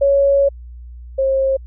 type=tone pair in turn; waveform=sine; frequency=557 / 536.2 Hz; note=C#5 / C5; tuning=+8 / +42 cents; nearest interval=minor second; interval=66 cents; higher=first; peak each=-10 / -13 dBFS; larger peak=first; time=0.01-0.49 / 1.18-1.57 s; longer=first; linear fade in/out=10 ms; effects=added 60 Hz sine -32 dBFS peak until 1.66 s